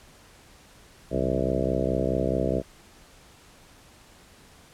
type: harmonic tone with a mistuned harmonic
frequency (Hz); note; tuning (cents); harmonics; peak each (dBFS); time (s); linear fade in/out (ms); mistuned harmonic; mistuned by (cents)
64.7; C2; -19; 1 / 2 / 3 / 4 / 5 / 6 / 7 / 8 / 9 / 10; -32 / -32 / -32 / -32 / -32 / -32 / -32 / -32 / -32 / -32; 1.1-2.63; 50; 2; +120
effects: pink hiss -53 dBFS RMS until 4.73 s + low-pass 11000 Hz 12 dB/octave